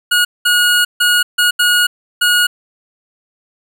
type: tone bursts at uneven times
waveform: 25% pulse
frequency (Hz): 1446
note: F#6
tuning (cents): -40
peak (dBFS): -6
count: 6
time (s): 0.11-0.25 / 0.45-0.85 / 1-1.23 / 1.38-1.51 / 1.59-1.87 / 2.21-2.47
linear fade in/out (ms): 10
effects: none